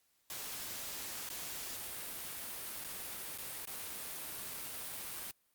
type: noise with dropouts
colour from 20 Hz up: white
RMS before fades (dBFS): -43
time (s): 0.3-5.31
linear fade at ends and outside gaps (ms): 1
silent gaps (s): 1.29-1.301 / 2.841-2.845 / 3.377-3.384 / 3.653-3.673
effects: white hiss -75 dBFS RMS until 5.54 s + Opus 48 kbps